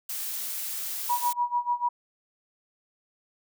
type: noise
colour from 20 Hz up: blue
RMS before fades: -33 dBFS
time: 0.09-1.33 s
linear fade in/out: 5 ms
type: tone with tremolo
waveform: sine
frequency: 966 Hz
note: B5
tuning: 39 cents flat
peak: -21 dBFS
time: 1.09-1.89 s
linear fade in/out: 10 ms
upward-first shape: sine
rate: 6.8 Hz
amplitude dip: 90%
effects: none